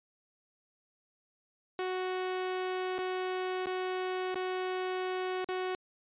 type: tone with dropouts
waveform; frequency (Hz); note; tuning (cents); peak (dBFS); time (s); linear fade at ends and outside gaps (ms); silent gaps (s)
sawtooth; 370; F#4; 0; -28; 1.79-5.75; 1; 2.983-2.988 / 3.659-3.669 / 4.345-4.356 / 5.445-5.488
effects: resampled to 8000 Hz